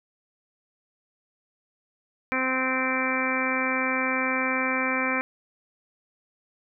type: harmonic tone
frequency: 259.6 Hz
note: C4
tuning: 13 cents flat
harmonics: 1 / 2 / 3 / 4 / 5 / 6 / 7 / 8 / 9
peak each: -30 / -32 / -37 / -32 / -33 / -33 / -33 / -35 / -28 dBFS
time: 2.32-5.21 s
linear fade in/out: 0 ms
effects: none